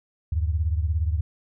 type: beating tone pair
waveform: sine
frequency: 76.2 / 93.2 Hz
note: D#2 / F#2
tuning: -36 / +13 cents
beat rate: 17 Hz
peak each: -22 / -27 dBFS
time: 0.32-1.21 s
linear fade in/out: 5 ms
effects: none